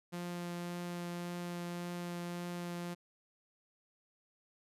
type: tone with vibrato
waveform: sawtooth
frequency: 174.61 Hz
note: F3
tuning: in tune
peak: -35 dBFS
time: 0.12-2.95 s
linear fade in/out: 20 ms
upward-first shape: triangle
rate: 1.8 Hz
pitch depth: 9 cents each way
effects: resampled to 32000 Hz